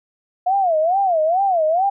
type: tone with vibrato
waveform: sine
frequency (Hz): 702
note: F5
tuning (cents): +9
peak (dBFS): -14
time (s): 0.46-1.9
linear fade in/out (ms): 10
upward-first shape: sine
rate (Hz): 2.3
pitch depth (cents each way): 220
effects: none